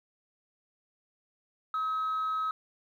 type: tone with amplitude modulation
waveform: sine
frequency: 1280 Hz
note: D#6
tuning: 49 cents sharp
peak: -25 dBFS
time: 1.74-2.51 s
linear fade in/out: 2 ms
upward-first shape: sine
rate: 300 Hz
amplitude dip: 30%
effects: tanh soft clip ceiling -26 dBFS + 11-bit